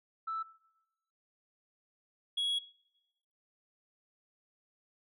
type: tone pair in turn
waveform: sine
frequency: 1318.5 / 3332 Hz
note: E6 / G#7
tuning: 0 / +5 cents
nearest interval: octave + major third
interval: 1605 cents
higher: second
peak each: -33 / -27 dBFS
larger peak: second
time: 0.27-0.43 / 2.37-2.59 s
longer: second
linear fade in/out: 10 ms
effects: noise-tail reverb RT60 1.0 s tail -21 dB re dry + tanh soft clip ceiling -29 dBFS